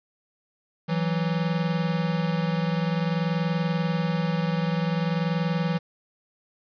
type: tone pair together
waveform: square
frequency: 164.7 / 185.2 Hz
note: E3 / F#3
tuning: -1 / +2 cents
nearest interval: major second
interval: 203 cents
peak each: -25 / -29 dBFS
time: 0.88-5.79 s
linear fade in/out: 20 ms
effects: resampled to 11025 Hz + 8-bit